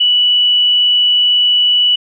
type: tone with frequency modulation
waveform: sine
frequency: 2954 Hz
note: F#7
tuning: 3 cents flat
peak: -8 dBFS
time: 0-1.96 s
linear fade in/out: 10 ms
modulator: 22 Hz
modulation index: 0.33
effects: none